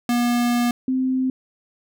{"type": "tone pair in turn", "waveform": ["square", "sine"], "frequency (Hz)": [240.6, 259.4], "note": ["B3", "C4"], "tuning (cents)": [-45, -15], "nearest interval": "minor second", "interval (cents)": 130, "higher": "second", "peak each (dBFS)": -18, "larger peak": "neither", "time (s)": [[0.09, 0.71], [0.88, 1.3]], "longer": "first", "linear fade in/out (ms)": 2, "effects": []}